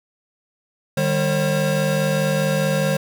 square tone cluster, 152.6 / 197.4 / 537 Hz, D#3 / G3 / C5, -33 / +12 / +45 cents, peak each -22 / -25 / -22 dBFS, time 0.97-2.97 s, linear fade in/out 5 ms, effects none

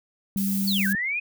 sine tone, 196.6 Hz, G3, 5 cents sharp, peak -23 dBFS, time 0.36-0.95 s, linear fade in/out 0 ms
violet noise, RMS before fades -31 dBFS, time 0.37-0.93 s, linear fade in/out 5 ms
sine linear two-way sweep, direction down then up, 4623 to 1518 to 2527 Hz, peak -24 dBFS, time 0.67-1.2 s, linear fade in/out 10 ms, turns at 0.87 s
effects none

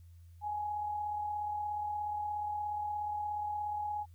sine tone with amplitude modulation, 836 Hz, G#5, 11 cents sharp, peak -32 dBFS, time 0.41-4.06 s, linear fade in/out 50 ms, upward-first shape sine, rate 36.9 Hz, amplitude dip 35%, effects added 85 Hz sine -52 dBFS peak until 4.14 s + white hiss -75 dBFS RMS until 4.14 s

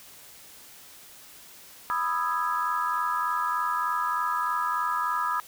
sine chord, E major seventh, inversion second, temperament equal with one note detuned, 987.8 / 1235.2 / 1318.5 / 1661.2 Hz, B5 / D#6 / E6 / G#6, 0 / -13 / 0 / 0 cents, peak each -29 / -28 / -32 / -34 dBFS, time 1.9-5.4 s, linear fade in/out 0 ms, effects white hiss -49 dBFS RMS until 5.47 s

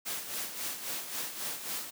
white noise with tremolo, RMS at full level -35 dBFS, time 0.05-1.91 s, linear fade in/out 20 ms, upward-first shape sine, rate 3.7 Hz, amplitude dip 60%, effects high-pass 150 Hz 12 dB/octave

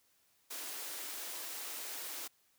white high-pass noise, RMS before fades -43 dBFS, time 0.5-2.28 s, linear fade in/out 10 ms, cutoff 260 Hz, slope 96 dB/octave, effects white hiss -72 dBFS RMS until 2.58 s

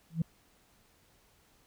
sine tone with exponential growth, 163.8 Hz, E3, 11 cents flat, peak -21 dBFS, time 0.1-0.22 s, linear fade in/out 5 ms, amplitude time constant 26 ms, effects tanh soft clip ceiling -22 dBFS + pink hiss -66 dBFS RMS until 1.66 s

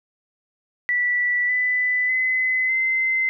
sine tone with pitch steps, 1961 / 1995.3 / 2030 / 2066 Hz, B6 / B6 / B6 / C7, -13 / +17 / +47 / -22 cents, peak -18 dBFS, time 0.89-3.29 s, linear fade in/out 0 ms, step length 600 ms, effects none

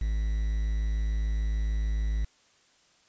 triangle tone with quantisation, 53.4 Hz, G#1, 49 cents sharp, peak -23 dBFS, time 0.01-2.25 s, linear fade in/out 5 ms, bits 8, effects white hiss -63 dBFS RMS until 3.08 s + resampled to 16000 Hz

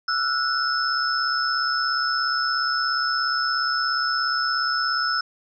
sine tone cluster, 1326 / 1463 / 5230 Hz, E6 / F#6 / E8, +10 / -20 / -15 cents, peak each -25 dBFS, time 0.08-5.21 s, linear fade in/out 5 ms, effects none

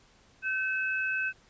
sine tone pair together, 1536 / 2587 Hz, G6 / E7, -36 / -33 cents, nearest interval major sixth, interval 903 cents, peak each -29 / -32 dBFS, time 0.42-1.33 s, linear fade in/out 50 ms, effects pink hiss -61 dBFS RMS until 1.49 s + resampled to 16000 Hz

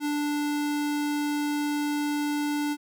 square tone, 293.7 Hz, D4, in tune, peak -26 dBFS, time 0-2.77 s, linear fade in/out 50 ms, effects none

